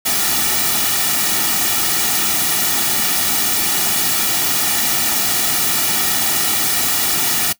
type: noise with comb filter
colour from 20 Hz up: white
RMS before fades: -17 dBFS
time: 0.05-7.53 s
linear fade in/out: 10 ms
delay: 1.9 ms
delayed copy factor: -0.65
effects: noise-tail reverb RT60 0.1 s tail -18 dB re dry